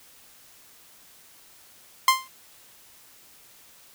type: tone with exponential decay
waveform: sawtooth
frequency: 1048 Hz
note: C6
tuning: 2 cents sharp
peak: -8 dBFS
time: 2.08-2.28 s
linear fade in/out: 2 ms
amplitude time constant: 43 ms
effects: white hiss -53 dBFS RMS until 3.94 s